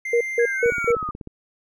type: tone with pitch glide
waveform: triangle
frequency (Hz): 2093 to 2256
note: C7 to C#7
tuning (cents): 0 to +30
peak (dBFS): -24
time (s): 0.05-0.92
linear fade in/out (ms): 5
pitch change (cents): +130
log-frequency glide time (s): 0.56-0.67
type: tone bursts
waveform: sine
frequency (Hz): 472.7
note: A#4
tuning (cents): +24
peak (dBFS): -15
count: 4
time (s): 0.13-0.952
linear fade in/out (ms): 5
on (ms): 78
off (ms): 170
type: linear sweep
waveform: sine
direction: down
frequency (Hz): 1667 to 1208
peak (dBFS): -25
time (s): 0.39-1.11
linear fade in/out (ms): 5
type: click train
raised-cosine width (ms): 3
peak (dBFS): -22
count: 11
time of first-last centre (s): 0.66-1.273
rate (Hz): 16.3
effects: none